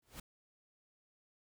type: noise with exponential growth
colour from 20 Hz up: pink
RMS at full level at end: -44 dBFS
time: 0.02-0.2 s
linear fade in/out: 5 ms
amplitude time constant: 39 ms
effects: none